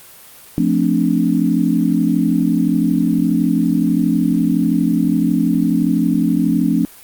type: chord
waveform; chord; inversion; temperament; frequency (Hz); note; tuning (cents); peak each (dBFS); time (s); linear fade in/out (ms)
sine; D minor seventh; first; equal; 174.61 / 220 / 261.6 / 293.7; F3 / A3 / C4 / D4; 0 / 0 / 0 / 0; -18; 0.58-6.85; 0
effects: white hiss -41 dBFS RMS until 7.03 s + Opus 32 kbps